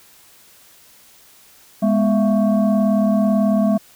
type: tone with frequency modulation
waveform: sine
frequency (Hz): 206.9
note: G#3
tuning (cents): -6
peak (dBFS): -13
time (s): 1.82-3.78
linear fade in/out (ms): 10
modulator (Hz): 452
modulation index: 0.92
effects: white hiss -49 dBFS RMS until 3.95 s